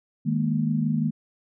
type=chord; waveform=sine; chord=D# suspended fourth; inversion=none; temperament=just; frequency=155.56 / 207.4 / 233.3 Hz; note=D#3 / G#3 / A#3; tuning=0 / -2 / +2 cents; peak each=-25 / -27 / -25 dBFS; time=0.25-1.11 s; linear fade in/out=20 ms; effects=none